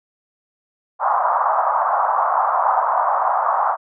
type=band-pass noise; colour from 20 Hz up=white; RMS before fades=-18 dBFS; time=0.99-3.77 s; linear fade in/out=50 ms; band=670 to 1200 Hz; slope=48 dB/octave; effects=none